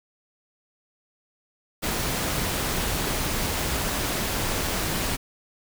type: noise with amplitude modulation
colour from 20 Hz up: pink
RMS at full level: -25 dBFS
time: 1.82-5.17 s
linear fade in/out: 20 ms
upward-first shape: sine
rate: 207 Hz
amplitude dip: 35%
effects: none